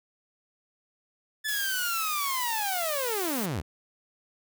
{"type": "linear sweep", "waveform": "sawtooth", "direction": "down", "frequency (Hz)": [1749, 61], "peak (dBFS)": -25, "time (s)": [1.44, 3.62], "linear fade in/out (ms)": 20}
{"type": "noise", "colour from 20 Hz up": "blue", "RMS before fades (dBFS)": -34, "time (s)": [1.48, 3.46], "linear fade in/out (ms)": 5}
{"effects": []}